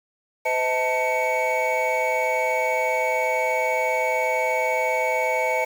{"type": "tone cluster", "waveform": "triangle", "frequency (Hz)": [510, 638, 887, 2243], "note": ["C5", "D#5", "A5", "C#7"], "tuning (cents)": [-44, 43, 14, 20], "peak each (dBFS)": -24, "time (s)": [0.45, 5.65], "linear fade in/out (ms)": 10, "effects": ["7-bit"]}